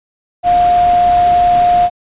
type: tone in noise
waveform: sine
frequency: 708 Hz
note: F5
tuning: 23 cents sharp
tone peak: -7 dBFS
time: 0.43-1.9 s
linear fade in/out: 50 ms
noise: pink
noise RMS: -25 dBFS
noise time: 0.43-1.9 s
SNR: +15 dB
effects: resampled to 8000 Hz